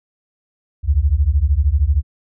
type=beating tone pair; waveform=sine; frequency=65.7 / 78.7 Hz; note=C2 / D#2; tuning=+8 / +20 cents; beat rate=13 Hz; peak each=-15 dBFS; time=0.83-2.03 s; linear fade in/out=50 ms; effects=none